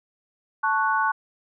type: chord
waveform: sine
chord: F# minor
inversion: first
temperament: equal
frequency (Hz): 880 / 1108.7 / 1480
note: A5 / C#6 / F#6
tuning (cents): 0 / 0 / 0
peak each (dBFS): -24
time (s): 0.63-1.12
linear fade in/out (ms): 10
effects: none